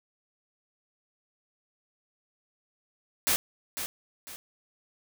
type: noise with echo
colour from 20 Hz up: white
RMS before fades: -25 dBFS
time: 3.27-3.36 s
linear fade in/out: 0 ms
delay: 500 ms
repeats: 2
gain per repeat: -9 dB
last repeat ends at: 4.36 s
effects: none